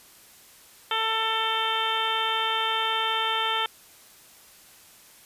harmonic tone, 445.3 Hz, A4, 21 cents sharp, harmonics 1 / 2 / 3 / 4 / 5 / 6 / 7 / 8, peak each -36 / -29 / -29 / -34 / -36 / -36 / -29 / -33 dBFS, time 0.91-3.66 s, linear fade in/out 2 ms, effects white hiss -52 dBFS RMS until 5.25 s + resampled to 32000 Hz

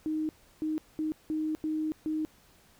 sine tone bursts at uneven times, 311.1 Hz, D#4, in tune, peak -28 dBFS, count 6, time 0.06-0.29 / 0.62-0.78 / 0.99-1.12 / 1.3-1.55 / 1.64-1.92 / 2.06-2.25 s, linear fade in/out 0 ms, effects pink hiss -61 dBFS RMS until 2.79 s

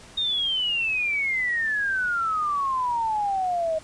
sine exponential sweep, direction down, 3721 to 625 Hz, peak -22 dBFS, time 0.17-3.79 s, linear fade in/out 10 ms, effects pink hiss -47 dBFS RMS until 3.83 s + resampled to 22050 Hz

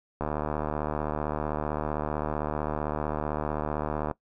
click train, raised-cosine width 1 ms, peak -15 dBFS, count 296, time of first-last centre 0.21-4.112 s, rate 75.6 Hz, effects noise-tail reverb RT60 0.1 s tail -20 dB re dry

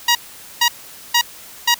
10% pulse tone bursts, 952 Hz, A#5, 36 cents sharp, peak -3 dBFS, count 4, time 0.08-1.744 s, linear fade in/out 5 ms, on 71 ms, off 460 ms, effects white hiss -39 dBFS RMS until 1.79 s

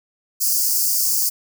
white high-pass noise, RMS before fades -19 dBFS, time 0.4-1.3 s, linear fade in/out 20 ms, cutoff 4600 Hz, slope 96 dB/octave, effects none

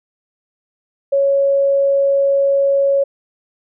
sine tone, 554.4 Hz, C#5, in tune, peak -11 dBFS, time 1.12-3.04 s, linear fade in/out 10 ms, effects none

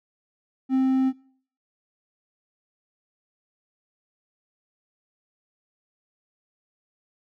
triangle tone, 262.7 Hz, C4, 7 cents sharp, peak -16 dBFS, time 0.69-1.13 s, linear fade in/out 50 ms, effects noise-tail reverb RT60 0.5 s tail -21 dB re dry

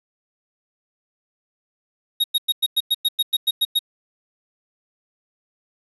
square tone bursts, 3760 Hz, A#7, 14 cents sharp, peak -16 dBFS, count 12, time 2.2-3.792 s, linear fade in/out 10 ms, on 41 ms, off 100 ms, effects resampled to 32000 Hz + 8-bit

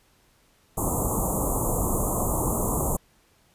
pink band-stop noise, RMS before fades -25 dBFS, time 0.77-2.97 s, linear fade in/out 10 ms, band 1200 to 6800 Hz, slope 96 dB/octave, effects pink hiss -62 dBFS RMS until 3.54 s + resampled to 32000 Hz

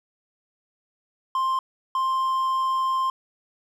triangle tone bursts at uneven times, 1051 Hz, C6, 7 cents sharp, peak -19 dBFS, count 2, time 1.35-1.59 / 1.95-3.1 s, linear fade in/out 2 ms, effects none

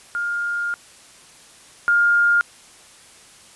sine tone pair in turn, 1411 / 1411 Hz, F6 / F6, +17 / +17 cents, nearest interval unison, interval 0 cents, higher neither, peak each -21 / -13 dBFS, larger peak second, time 0.15-0.74 / 1.88-2.41 s, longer first, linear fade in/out 0 ms, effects white hiss -47 dBFS RMS until 3.55 s + resampled to 24000 Hz

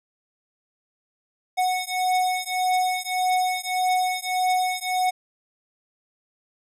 square beating tone pair, 736 / 737.7 Hz, F#5 / F#5, -9 / -5 cents, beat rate 1.7 Hz, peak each -25 dBFS, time 1.57-5.11 s, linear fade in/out 20 ms, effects resampled to 32000 Hz

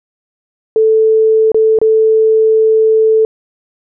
sine tone with dropouts, 440 Hz, A4, in tune, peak -6 dBFS, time 0.76-3.25 s, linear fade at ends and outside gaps 1 ms, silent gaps 1.518-1.545 / 1.788-1.815 s, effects none

